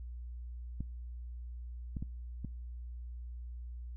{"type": "clicks", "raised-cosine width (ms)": 5, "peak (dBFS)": -26, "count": 4, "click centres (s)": [0.806, 1.968, 2.025, 2.447], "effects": ["noise-tail reverb RT60 0.6 s tail -26 dB re dry", "added 60 Hz sine -41 dBFS peak until 3.96 s"]}